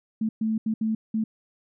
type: tone bursts at uneven times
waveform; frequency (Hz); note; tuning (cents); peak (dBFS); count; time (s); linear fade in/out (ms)
sine; 220; A3; 0; -22; 5; 0.21-0.29 / 0.41-0.58 / 0.66-0.74 / 0.81-0.95 / 1.14-1.24; 5
effects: none